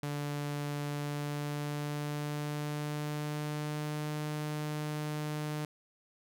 sawtooth tone with pitch glide, 145.6 to 150.91 Hz, D3 to D3, -15 to +47 cents, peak -30 dBFS, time 0.03-5.65 s, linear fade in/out 2 ms, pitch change +62 cents, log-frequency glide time 0.87-4.15 s, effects none

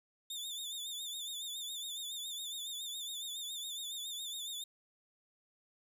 sawtooth tone with vibrato, 3578 Hz, A7, 28 cents sharp, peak -37 dBFS, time 0.3-4.64 s, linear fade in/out 5 ms, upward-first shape triangle, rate 7.2 Hz, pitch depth 97 cents each way, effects none

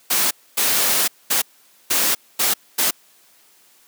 white noise bursts at uneven times, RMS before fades -18 dBFS, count 6, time 0.1-0.31 / 0.57-1.08 / 1.3-1.42 / 1.9-2.15 / 2.39-2.54 / 2.78-2.91 s, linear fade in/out 10 ms, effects white hiss -54 dBFS RMS until 3.87 s + high-pass 200 Hz 12 dB/octave

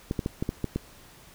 clicks, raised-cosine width 3 ms, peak -14 dBFS, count 7, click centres 0.111 / 0.192 / 0.261 / 0.425 / 0.491 / 0.643 / 0.76 s, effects pink hiss -52 dBFS RMS until 1.34 s

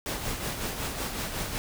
pink noise with tremolo, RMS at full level -31 dBFS, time 0.06-1.58 s, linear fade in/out 0 ms, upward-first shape sine, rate 5.4 Hz, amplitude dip 45%, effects none

